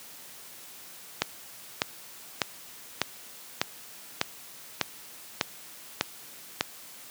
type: click train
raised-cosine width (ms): 0.2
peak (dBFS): -5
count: 10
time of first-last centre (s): 1.22-6.609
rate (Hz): 1.67
effects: white hiss -47 dBFS RMS until 7.1 s + high-pass 100 Hz 12 dB/octave